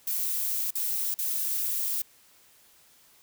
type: noise with dropouts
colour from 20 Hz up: violet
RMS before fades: -29 dBFS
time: 0.07-2.02 s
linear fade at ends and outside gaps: 5 ms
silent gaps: 0.707-0.752 / 1.143-1.187 s
effects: white hiss -59 dBFS RMS until 3.22 s